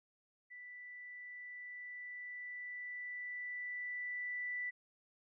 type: tone with level ramp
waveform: sine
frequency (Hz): 1975.5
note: B6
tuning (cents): 0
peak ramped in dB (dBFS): -49 to -37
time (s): 0.5-4.71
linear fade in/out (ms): 20
effects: none

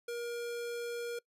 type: tone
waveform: square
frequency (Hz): 474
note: A#4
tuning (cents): +29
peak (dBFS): -37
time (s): 0.08-1.19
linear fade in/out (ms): 5
effects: noise-tail reverb RT60 0.1 s tail -24 dB re dry + resampled to 32000 Hz

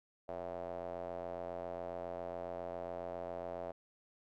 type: tone with band-pass filter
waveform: square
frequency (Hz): 43.65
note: F1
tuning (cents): 0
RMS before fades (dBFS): -43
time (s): 0.28-3.72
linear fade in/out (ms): 10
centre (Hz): 630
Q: 4.5
effects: none

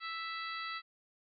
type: harmonic tone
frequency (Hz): 659.3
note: E5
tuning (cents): 0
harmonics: 2 / 3 / 4 / 5 / 6 / 7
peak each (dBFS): -41 / -43 / -48 / -51 / -47 / -50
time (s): 0-0.82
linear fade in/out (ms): 50
effects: none

